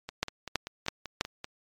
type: two click trains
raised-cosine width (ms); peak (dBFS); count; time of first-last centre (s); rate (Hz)
0.2; -9 / -20; 4 / 8; 0.23-1.21 / 0.09-1.444; 3.06 / 5.17
effects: MP3 96 kbps